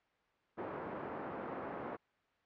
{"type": "band-pass noise", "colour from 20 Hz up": "pink", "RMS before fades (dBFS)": -43, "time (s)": [0.57, 1.97], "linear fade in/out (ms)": 20, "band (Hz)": [250, 1300], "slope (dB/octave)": 12, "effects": ["white hiss -73 dBFS RMS until 2.45 s", "low-pass 2000 Hz 12 dB/octave"]}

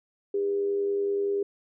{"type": "tone with amplitude modulation", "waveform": "sine", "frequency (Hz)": 402, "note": "G4", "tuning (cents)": 44, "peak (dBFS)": -22, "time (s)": [0.34, 1.43], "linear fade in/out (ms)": 5, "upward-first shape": "sine", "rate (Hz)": 90.6, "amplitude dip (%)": 40, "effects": []}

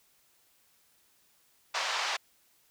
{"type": "band-pass noise", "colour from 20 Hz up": "pink", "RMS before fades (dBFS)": -32, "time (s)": [1.74, 2.17], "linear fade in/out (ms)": 10, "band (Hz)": [730, 5800], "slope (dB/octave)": 24, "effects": ["white hiss -67 dBFS RMS until 2.7 s"]}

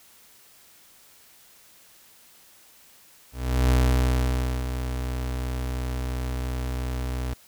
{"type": "tone with ADSR envelope", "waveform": "35% pulse", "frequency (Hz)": 62.9, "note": "B1", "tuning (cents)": 32, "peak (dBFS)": -15, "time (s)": [3.32, 7.34], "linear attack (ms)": 380, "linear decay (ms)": 940, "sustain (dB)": -10, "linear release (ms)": 9, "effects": ["white hiss -54 dBFS RMS until 7.47 s"]}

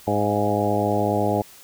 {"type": "harmonic tone with a mistuned harmonic", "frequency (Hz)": 103.83, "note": "G#2", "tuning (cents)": 0, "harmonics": [1, 2, 3, 4, 5, 6, 7, 8], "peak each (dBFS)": [-27, -27, -27, -27, -27, -27, -27, -27], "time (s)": [0.07, 1.42], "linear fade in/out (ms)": 5, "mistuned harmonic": 7, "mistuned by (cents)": -34, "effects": ["white hiss -47 dBFS RMS until 1.63 s"]}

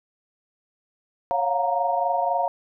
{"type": "chord", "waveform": "sine", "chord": "Gb major seventh", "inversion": "second", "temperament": "equal with one note detuned", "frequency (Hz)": [554.4, 698.5, 722.3, 932.3], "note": ["Db5", "F5", "Gb5", "Bb5"], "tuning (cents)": [0, 0, -42, 0], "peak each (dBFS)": [-28, -24, -28, -25], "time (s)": [1.31, 2.48], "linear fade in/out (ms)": 0, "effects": []}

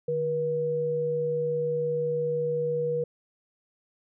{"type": "tone pair together", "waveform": "sine", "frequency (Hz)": [151.94, 481.6], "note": ["D#3", "B4"], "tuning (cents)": [-41, -44], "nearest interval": "octave + minor sixth", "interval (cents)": 1997, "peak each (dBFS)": [-34, -25], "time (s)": [0.08, 3.04], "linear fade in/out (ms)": 5, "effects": []}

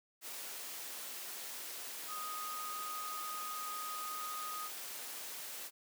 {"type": "tone in noise", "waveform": "sine", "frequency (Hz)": 1244.5, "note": "D#6", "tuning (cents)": 0, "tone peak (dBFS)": -41, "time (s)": [2.07, 4.7], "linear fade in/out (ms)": 50, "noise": "white", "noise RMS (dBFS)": -45, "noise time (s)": [0.21, 5.71], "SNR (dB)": 1, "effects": ["high-pass 300 Hz 12 dB/octave"]}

